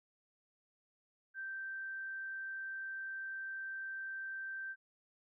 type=tone; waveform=sine; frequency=1563 Hz; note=G6; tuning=6 cents flat; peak=-40 dBFS; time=1.34-4.76 s; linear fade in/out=50 ms; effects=none